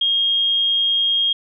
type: tone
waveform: sine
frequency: 3245 Hz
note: G#7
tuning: 41 cents flat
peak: -15 dBFS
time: 0.01-1.33 s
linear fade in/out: 5 ms
effects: none